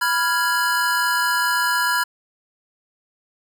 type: chord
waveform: square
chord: F diminished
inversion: second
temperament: equal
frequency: 987.8 / 1396.9 / 1661.2 Hz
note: Cb6 / F6 / Ab6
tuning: 0 / 0 / 0 cents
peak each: -23 dBFS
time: 0.01-2.04 s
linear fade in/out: 10 ms
effects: none